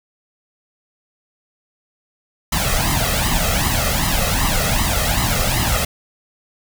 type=noise with flanger; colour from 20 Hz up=pink; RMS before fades=-18 dBFS; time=2.52-5.85 s; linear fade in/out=5 ms; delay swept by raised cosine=0.99 to 1.58 ms; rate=2.6 Hz; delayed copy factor=+0.8; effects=none